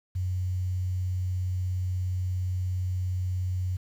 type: tone with quantisation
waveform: sine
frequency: 91.7 Hz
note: F#2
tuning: 15 cents flat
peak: -26 dBFS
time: 0.15-3.77 s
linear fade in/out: 10 ms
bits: 9
effects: none